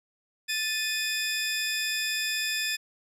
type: tone pair together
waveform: 20% pulse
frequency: 1757.2 / 2489 Hz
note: A6 / D#7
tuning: -3 / 0 cents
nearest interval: tritone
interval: 603 cents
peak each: -25 dBFS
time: 0.48-2.77 s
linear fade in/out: 20 ms
effects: resampled to 32000 Hz